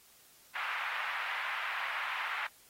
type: band-pass noise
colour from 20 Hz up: white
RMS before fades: -37 dBFS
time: 0.55-2.47 s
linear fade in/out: 5 ms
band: 930 to 2300 Hz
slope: 24 dB/octave
effects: white hiss -61 dBFS RMS until 2.69 s + AAC 48 kbps